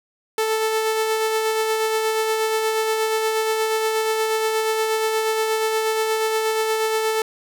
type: tone with tremolo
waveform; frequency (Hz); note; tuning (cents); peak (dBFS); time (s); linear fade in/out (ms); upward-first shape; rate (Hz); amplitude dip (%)
sawtooth; 439.8; A4; -1; -14; 0.38-7.22; 2; sine; 8.4; 30
effects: none